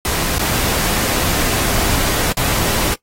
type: noise with dropouts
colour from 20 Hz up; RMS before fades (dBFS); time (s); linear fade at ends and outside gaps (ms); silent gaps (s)
pink; -18; 0.05-2.94; 1; 0.383-0.393 / 2.322-2.37
effects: noise-tail reverb RT60 0.1 s tail -17 dB re dry + AAC 48 kbps